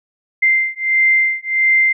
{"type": "beating tone pair", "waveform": "sine", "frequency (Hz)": [2087, 2088.5], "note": ["C7", "C7"], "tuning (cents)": [-5, -4], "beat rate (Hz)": 1.5, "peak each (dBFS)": -15, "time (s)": [0.42, 1.93], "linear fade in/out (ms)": 10, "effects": []}